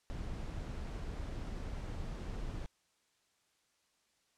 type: noise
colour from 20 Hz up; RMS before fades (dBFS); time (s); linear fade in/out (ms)
brown; -41; 0.1-2.66; 0
effects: white hiss -75 dBFS RMS until 4.37 s + low-pass 8000 Hz 12 dB/octave